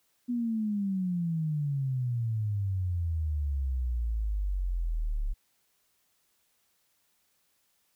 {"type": "exponential sweep", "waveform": "sine", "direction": "down", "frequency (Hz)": [246.9, 34.65], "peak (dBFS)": -27, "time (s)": [0.28, 5.34], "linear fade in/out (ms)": 20, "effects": ["white hiss -72 dBFS RMS until 7.95 s"]}